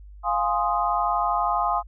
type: chord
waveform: sine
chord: F minor seventh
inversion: none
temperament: equal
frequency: 698.5 / 830.6 / 1046.5 / 1244.5 Hz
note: F5 / Ab5 / C6 / Eb6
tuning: 0 / 0 / 0 / 0 cents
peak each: -26 dBFS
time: 0.23-1.83 s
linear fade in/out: 50 ms
effects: added 50 Hz sine -41 dBFS peak until 1.87 s